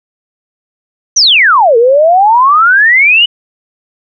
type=exponential two-way sweep; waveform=sine; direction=down then up; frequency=6272 to 448.2 to 2998 Hz; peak=-3 dBFS; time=1.16-3.26 s; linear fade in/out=10 ms; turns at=1.77 s; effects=none